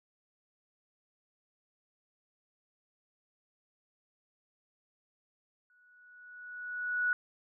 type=tone with exponential growth; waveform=sine; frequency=1469 Hz; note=F#6; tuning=13 cents flat; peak=-25 dBFS; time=5.7-7.13 s; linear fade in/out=1 ms; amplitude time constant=310 ms; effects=none